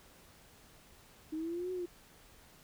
sine linear two-way sweep, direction up then down, 307.7 to 371.1 to 345.3 Hz, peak -35 dBFS, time 1.32-1.86 s, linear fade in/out 10 ms, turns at 1.72 s, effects pink hiss -60 dBFS RMS until 2.63 s

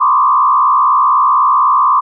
sine tone with frequency modulation, 1100 Hz, C#6, 14 cents flat, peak -7 dBFS, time 0-2.01 s, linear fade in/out 20 ms, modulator 64 Hz, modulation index 1.6, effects none

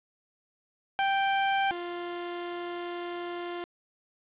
sawtooth tone pair in turn, 784 / 349.2 Hz, G5 / F4, 0 / 0 cents, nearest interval octave + major second, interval 1400 cents, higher first, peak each -20 / -30 dBFS, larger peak first, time 0.99-1.71 / 1.71-3.64 s, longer second, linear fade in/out 0 ms, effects resampled to 8000 Hz + 8-bit

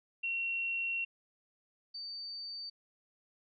sine tone pair in turn, 2732 / 4595 Hz, F7 / D8, -39 / -39 cents, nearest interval major sixth, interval 900 cents, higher second, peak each -32 / -40 dBFS, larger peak first, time 0.23-1.05 / 1.94-2.7 s, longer first, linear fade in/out 10 ms, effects none

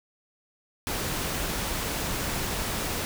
pink noise, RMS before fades -30 dBFS, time 0.87-3.05 s, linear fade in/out 0 ms, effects none

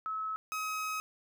sine / 30% pulse tone pair in turn, 1293 / 1270.8 Hz, E6 / D#6, -34 / +36 cents, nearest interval unison, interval 30 cents, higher first, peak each -33 / -31 dBFS, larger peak second, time 0.06-0.36 / 0.52-1 s, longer second, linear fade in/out 0 ms, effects none

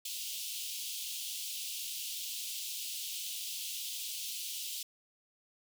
pink high-pass noise, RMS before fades -40 dBFS, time 0.05-4.83 s, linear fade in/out 5 ms, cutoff 2800 Hz, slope 48 dB/octave, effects none

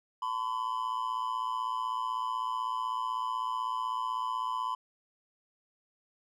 triangle tone with amplitude modulation, 1013 Hz, B5, 44 cents sharp, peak -25 dBFS, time 0.22-4.75 s, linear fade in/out 5 ms, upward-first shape sine, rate 116 Hz, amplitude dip 80%, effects none

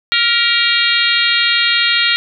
harmonic tone with a mistuned harmonic, 466.2 Hz, A#4, in tune, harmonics 3 / 4 / 5 / 6 / 7 / 8 / 9, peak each -19 / -19 / -19 / -19 / -19 / -19 / -19 dBFS, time 0.12-2.16 s, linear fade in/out 0 ms, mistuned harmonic 4, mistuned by +39 cents, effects none

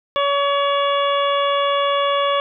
harmonic tone, 565 Hz, C#5, 33 cents sharp, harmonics 1 / 2 / 3 / 4 / 5 / 6, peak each -19 / -19 / -31 / -31 / -29 / -27 dBFS, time 0.16-2.4 s, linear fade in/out 0 ms, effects none

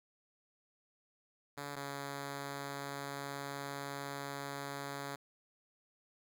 5% pulse tone pair in turn, 142.8 / 140.43 Hz, D3 / C#3, -48 / +23 cents, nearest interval unison, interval 29 cents, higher first, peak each -30 / -29 dBFS, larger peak second, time 1.57-1.76 / 1.76-5.16 s, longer second, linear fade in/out 10 ms, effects none

